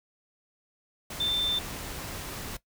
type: tone in noise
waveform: sine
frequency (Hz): 3560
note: A7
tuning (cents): +20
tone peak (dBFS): -25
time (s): 1.2-1.59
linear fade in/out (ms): 5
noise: pink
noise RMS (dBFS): -38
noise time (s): 1.1-2.57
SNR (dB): +10
effects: noise-tail reverb RT60 0.1 s tail -17 dB re dry